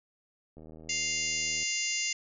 click train, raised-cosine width 2 ms, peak -36 dBFS, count 85, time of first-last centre 0.57-1.629 s, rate 79.3 Hz
harmonic tone, 698.5 Hz, F5, in tune, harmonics 3 / 4 / 5 / 6 / 7 / 8 / 9 / 10, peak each -35 / -35 / -46 / -44 / -37 / -41 / -36 / -36 dBFS, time 0.89-2.13 s, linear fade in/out 5 ms
effects none

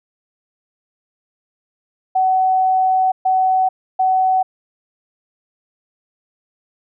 sine tone bursts at uneven times, 752 Hz, F#5, 28 cents sharp, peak -12 dBFS, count 3, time 2.15-3.12 / 3.25-3.69 / 3.99-4.43 s, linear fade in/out 10 ms, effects none

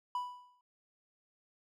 triangle tone with exponential decay, 987.8 Hz, B5, in tune, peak -29 dBFS, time 0.15-0.61 s, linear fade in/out 2 ms, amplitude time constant 98 ms, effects none

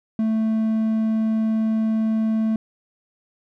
triangle tone, 220.6 Hz, A3, 5 cents sharp, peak -16 dBFS, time 0.19-2.56 s, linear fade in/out 2 ms, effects none

